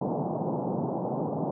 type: band-pass noise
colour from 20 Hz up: pink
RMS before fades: -30 dBFS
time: 0.01-1.51 s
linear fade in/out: 5 ms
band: 130 to 910 Hz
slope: 48 dB/octave
effects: none